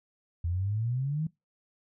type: exponential sweep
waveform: sine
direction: up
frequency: 82.41 to 163.2 Hz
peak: -27 dBFS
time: 0.44-1.27 s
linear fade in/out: 5 ms
effects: noise-tail reverb RT60 0.2 s tail -22 dB re dry